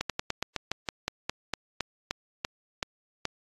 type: slowing click train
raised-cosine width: 0.2 ms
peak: -11 dBFS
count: 16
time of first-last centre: 0.01-3.253 s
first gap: 87 ms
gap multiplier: 1.12
effects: AAC 32 kbps